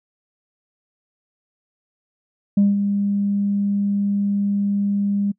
sine tone with ADSR envelope, 201.4 Hz, G3, 47 cents sharp, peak -9 dBFS, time 2.57-5.32 s, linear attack 6 ms, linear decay 180 ms, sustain -8 dB, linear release 11 ms, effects noise-tail reverb RT60 0.1 s tail -25 dB re dry + tanh soft clip ceiling -9 dBFS

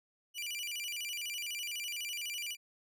sawtooth tone with vibrato, 2637 Hz, E7, in tune, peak -34 dBFS, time 0.34-2.57 s, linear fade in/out 50 ms, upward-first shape square, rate 12 Hz, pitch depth 190 cents each way, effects none

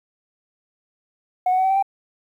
sine tone with pitch steps, 732 / 742.6 / 753.4 / 764.4 / 775.5 / 786.8 Hz, F#5 / F#5 / F#5 / G5 / G5 / G5, -19 / +6 / +31 / -44 / -19 / +6 cents, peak -14 dBFS, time 1.46-1.826 s, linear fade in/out 5 ms, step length 61 ms, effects tanh soft clip ceiling -13 dBFS + 9-bit

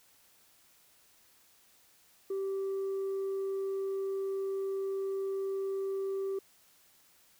sine tone with tanh clipping, 388.8 Hz, G4, 14 cents flat, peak -32 dBFS, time 2.3-6.39 s, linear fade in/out 5 ms, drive 1 dB, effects white hiss -64 dBFS RMS until 7.39 s

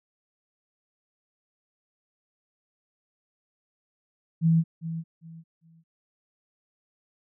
sine tone with echo, 163.9 Hz, E3, 10 cents flat, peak -17 dBFS, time 4.41-4.64 s, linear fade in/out 50 ms, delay 400 ms, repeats 3, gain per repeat -12 dB, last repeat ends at 5.84 s, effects none

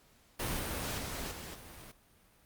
pink noise with level steps, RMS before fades -35 / -37 / -40 / -45 / -50 dBFS, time 0.39-1.92 s, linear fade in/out 10 ms, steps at 0.59 / 0.98 / 1.31 / 1.54 s, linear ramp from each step 5 ms, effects pink hiss -65 dBFS RMS until 2.45 s + Opus 48 kbps

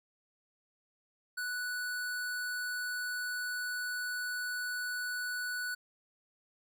square tone, 1480 Hz, F#6, in tune, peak -35 dBFS, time 1.37-5.75 s, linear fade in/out 10 ms, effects none

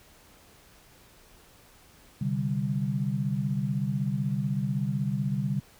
sine chord, C suspended second, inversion none, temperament equal, 130.81 / 146.83 / 196 Hz, C3 / D3 / G3, 0 / 0 / 0 cents, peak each -30 dBFS, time 2.21-5.6 s, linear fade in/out 5 ms, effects pink hiss -56 dBFS RMS until 5.79 s

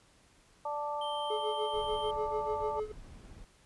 harmonic tone, 293.7 Hz, D4, in tune, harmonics 2 / 3 / 4, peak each -38 / -35 / -41 dBFS, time 0.65-2.8 s, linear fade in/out 5 ms
triangle tone, 3136 Hz, G7, in tune, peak -39 dBFS, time 1.01-2.11 s, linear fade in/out 5 ms
triangle tone with tremolo, 426.9 Hz, G#4, 48 cents sharp, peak -29 dBFS, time 1.3-2.92 s, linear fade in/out 5 ms, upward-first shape sine, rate 6.8 Hz, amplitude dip 85%
brown noise, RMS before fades -49 dBFS, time 1.73-3.45 s, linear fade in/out 10 ms
effects pink hiss -64 dBFS RMS until 3.65 s + resampled to 24000 Hz

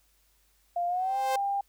sine tone with pitch glide, 698.5 to 797.7 Hz, F5 to G5, 0 to +30 cents, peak -26 dBFS, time 0.76-1.61 s, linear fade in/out 5 ms, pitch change +230 cents, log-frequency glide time 0.87-1.18 s
sawtooth tone with exponential growth, 523.3 Hz, C5, in tune, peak -23 dBFS, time 0.9-1.36 s, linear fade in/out 5 ms, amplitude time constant 100 ms
effects added 50 Hz sine -68 dBFS peak until 1.68 s + white hiss -68 dBFS RMS until 1.68 s

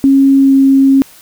sine tone with pitch glide, 272.7 to 270.8 Hz, C#4 to C#4, -28 to -40 cents, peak -4 dBFS, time 0.04-1.02 s, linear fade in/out 0 ms, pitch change -12 cents, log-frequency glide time 0.39-0.53 s, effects white hiss -40 dBFS RMS until 1.21 s

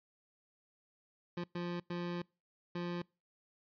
25% pulse tone bursts at uneven times, 174.61 Hz, F3, in tune, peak -33 dBFS, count 4, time 1.37-1.44 / 1.55-1.8 / 1.9-2.22 / 2.75-3.02 s, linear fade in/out 5 ms, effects noise-tail reverb RT60 0.3 s tail -26 dB re dry + resampled to 11025 Hz

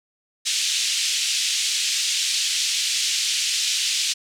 pink band-pass noise, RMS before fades -23 dBFS, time 0.45-4.14 s, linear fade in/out 20 ms, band 2800 to 7900 Hz, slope 24 dB/octave, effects none

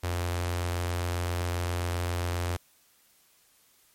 sawtooth tone with notch filter, 87.5 Hz, F2, 4 cents sharp, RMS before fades -30 dBFS, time 0.03-2.57 s, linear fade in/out 10 ms, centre 190 Hz, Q 0.74, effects white hiss -63 dBFS RMS until 3.94 s + MP3 64 kbps

